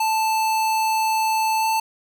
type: tone with pitch glide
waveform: square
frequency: 880 to 885.6 Hz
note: A5 to A5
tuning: 0 to +11 cents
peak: -19 dBFS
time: 0-1.8 s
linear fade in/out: 5 ms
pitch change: +11 cents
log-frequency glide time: 1.59-1.66 s
effects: none